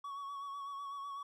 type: tone with vibrato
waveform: triangle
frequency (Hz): 1120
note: C#6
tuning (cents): +18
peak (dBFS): -39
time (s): 0.04-1.23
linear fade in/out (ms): 5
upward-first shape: sine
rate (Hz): 8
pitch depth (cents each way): 32
effects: none

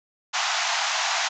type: band-pass noise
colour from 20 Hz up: pink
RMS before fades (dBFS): -25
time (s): 0.33-1.29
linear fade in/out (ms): 20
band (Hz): 670 to 7100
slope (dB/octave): 96
effects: none

